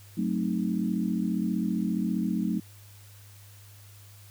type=chord; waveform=sine; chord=F# diminished seventh; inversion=none; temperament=equal; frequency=185 / 220 / 261.6 / 311.1 Hz; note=F#3 / A3 / C4 / Eb4; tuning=0 / 0 / 0 / 0 cents; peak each=-29 / -29 / -34 / -33 dBFS; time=0.17-2.6 s; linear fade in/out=10 ms; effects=added 101 Hz sine -49 dBFS peak until 4.3 s + white hiss -55 dBFS RMS until 4.3 s